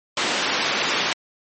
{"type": "band-pass noise", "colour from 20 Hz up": "white", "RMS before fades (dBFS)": -23, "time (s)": [0.17, 1.13], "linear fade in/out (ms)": 2, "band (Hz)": [210, 3600], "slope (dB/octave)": 12, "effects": ["MP3 32 kbps"]}